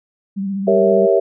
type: tone with vibrato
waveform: sine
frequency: 196 Hz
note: G3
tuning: in tune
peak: -19 dBFS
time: 0.36-1.07 s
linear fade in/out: 20 ms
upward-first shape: sine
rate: 15 Hz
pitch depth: 36 cents each way
type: chord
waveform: sine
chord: G diminished seventh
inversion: none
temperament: equal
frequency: 392 / 466.2 / 554.4 / 659.3 Hz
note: G4 / Bb4 / Db5 / Fb5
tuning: 0 / 0 / 0 / 0 cents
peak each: -15 / -17 / -17 / -16 dBFS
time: 0.67-1.2 s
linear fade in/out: 10 ms
effects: none